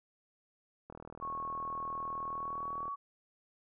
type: click train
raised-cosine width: 1 ms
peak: -33 dBFS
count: 80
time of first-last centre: 0.9-2.88 s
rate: 39.9 Hz
type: tone with pitch glide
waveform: sine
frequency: 1099 to 1124.7 Hz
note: C#6 to C#6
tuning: -15 to +25 cents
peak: -36 dBFS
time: 1.21-2.96 s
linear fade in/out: 20 ms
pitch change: +40 cents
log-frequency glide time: 2.26-2.68 s
effects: none